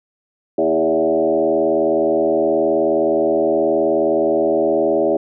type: tone with frequency modulation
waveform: sine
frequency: 487.3 Hz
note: B4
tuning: 23 cents flat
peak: -13 dBFS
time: 0.58-5.17 s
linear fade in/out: 5 ms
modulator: 79.1 Hz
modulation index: 2.4
effects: none